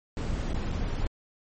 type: noise with dropouts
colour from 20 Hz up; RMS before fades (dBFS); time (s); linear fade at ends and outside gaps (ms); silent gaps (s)
brown; -29; 0.17-1.07; 1; 0.534-0.544 / 0.719-0.723
effects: MP3 32 kbps